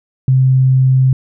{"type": "tone", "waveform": "sine", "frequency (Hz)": 130.81, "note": "C3", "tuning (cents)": 0, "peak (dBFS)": -7, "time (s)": [0.28, 1.13], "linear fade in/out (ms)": 2, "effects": []}